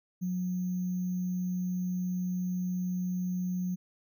sine tone with sample-and-hold, 181.4 Hz, F#3, 34 cents flat, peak -29 dBFS, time 0.21-3.76 s, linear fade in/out 20 ms, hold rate 6300 Hz, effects none

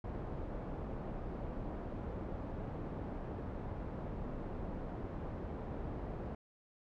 pink low-pass noise, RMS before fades -42 dBFS, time 0.04-6.35 s, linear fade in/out 2 ms, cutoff 730 Hz, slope 12 dB/octave, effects none

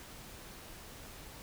silence, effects pink hiss -50 dBFS RMS until 1.42 s

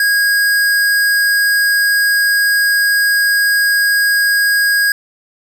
square tone, 1641 Hz, G#6, 21 cents flat, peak -11 dBFS, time 0-4.92 s, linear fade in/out 2 ms, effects none

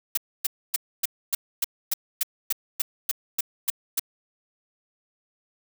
blue noise bursts, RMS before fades -23 dBFS, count 14, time 0.15-3.996 s, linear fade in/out 5 ms, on 24 ms, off 270 ms, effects none

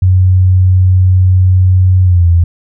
sine tone with pitch glide, 92.5 to 85.31 Hz, F#2 to F2, 0 to -40 cents, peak -4 dBFS, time 0.02-2.44 s, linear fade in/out 5 ms, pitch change -140 cents, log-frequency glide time 2.03-2.27 s, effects none

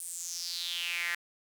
sawtooth tone with high-pass filter sweep, 172.5 Hz, F3, 21 cents flat, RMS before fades -36 dBFS, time 0-1.15 s, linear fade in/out 2 ms, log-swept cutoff 9600 to 1800 Hz, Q 5.2, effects 9-bit

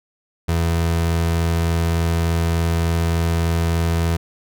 30% pulse tone, 83.4 Hz, E2, 21 cents sharp, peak -14 dBFS, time 0.48-4.17 s, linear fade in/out 10 ms, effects none

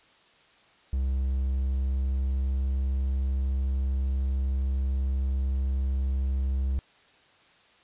triangle tone with pitch glide, 66 to 66.5 Hz, C2 to C2, +16 to +29 cents, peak -22 dBFS, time 0.93-6.79 s, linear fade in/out 0 ms, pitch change +13 cents, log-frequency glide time 1.44-2.84 s, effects white hiss -59 dBFS RMS until 7.83 s + resampled to 8000 Hz

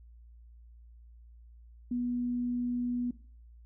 sine tone, 244.1 Hz, B3, 20 cents flat, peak -29 dBFS, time 1.91-3.11 s, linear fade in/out 5 ms, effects noise-tail reverb RT60 0.4 s tail -17 dB re dry + added 58 Hz sine -51 dBFS peak until 3.65 s

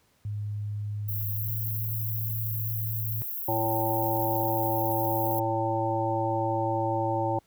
sine tone with pitch glide, 103.9 to 110.08 Hz, G#2 to A2, +1 to +1 cents, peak -29 dBFS, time 0.25-3.22 s, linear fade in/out 0 ms, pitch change +100 cents, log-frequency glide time 1.31-1.54 s
white high-pass noise, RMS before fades -34 dBFS, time 1.08-5.4 s, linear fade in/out 10 ms, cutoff 12000 Hz, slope 96 dB/octave
harmonic tone, 111.9 Hz, A2, 30 cents sharp, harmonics 1 / 3 / 5 / 7 / 8, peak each -31 / -31 / -31 / -31 / -31 dBFS, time 3.48-7.39 s, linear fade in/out 5 ms
effects pink hiss -66 dBFS RMS until 7.46 s + high-pass 60 Hz 12 dB/octave

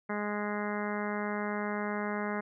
harmonic tone, 207.7 Hz, G#3, in tune, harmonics 1 / 2 / 3 / 4 / 5 / 6 / 7 / 8 / 9 / 10, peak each -35 / -38 / -40 / -41 / -42 / -43 / -43 / -44 / -45 / -45 dBFS, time 0.09-2.41 s, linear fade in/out 10 ms, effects none

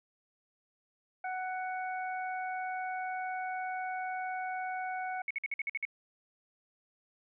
harmonic tone, 743 Hz, F#5, 7 cents sharp, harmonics 1 / 2 / 3, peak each -35 / -41 / -45 dBFS, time 1.24-5.22 s, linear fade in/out 5 ms
sine tone bursts, 2209 Hz, C#7, 7 cents flat, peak -31 dBFS, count 8, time 5.28-5.852 s, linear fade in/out 2 ms, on 26 ms, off 52 ms
effects none

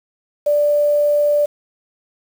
sine tone with quantisation, 587.3 Hz, D5, in tune, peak -12 dBFS, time 0.46-1.46 s, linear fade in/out 10 ms, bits 6, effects none

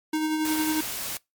square tone with tremolo, 311.1 Hz, D#4, in tune, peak -23 dBFS, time 0.13-0.81 s, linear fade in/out 5 ms, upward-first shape sine, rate 11 Hz, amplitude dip 35%
white noise, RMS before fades -32 dBFS, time 0.45-1.17 s, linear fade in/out 0 ms
effects noise-tail reverb RT60 0.2 s tail -25 dB re dry + MP3 96 kbps

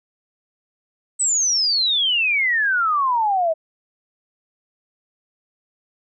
sine exponential sweep, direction down, 8180 to 626 Hz, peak -16 dBFS, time 1.19-3.54 s, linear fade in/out 20 ms, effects none

